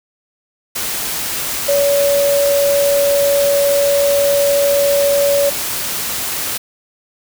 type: tone in noise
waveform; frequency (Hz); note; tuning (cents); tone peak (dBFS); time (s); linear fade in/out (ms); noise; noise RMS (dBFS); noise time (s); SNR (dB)
sine; 566; C#5; +36; -11; 1.68-5.5; 10; white; -21; 0.75-6.58; +7
effects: none